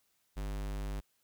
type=tone; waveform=square; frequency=50 Hz; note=G1; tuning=35 cents sharp; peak=-36 dBFS; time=0.36-1.01 s; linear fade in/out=20 ms; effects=white hiss -75 dBFS RMS until 1.23 s